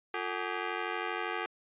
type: ring-modulated tone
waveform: 10% pulse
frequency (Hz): 399.7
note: G4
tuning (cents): +34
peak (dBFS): -21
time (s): 0.14-1.46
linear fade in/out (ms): 0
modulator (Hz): 46.3
effects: resampled to 8000 Hz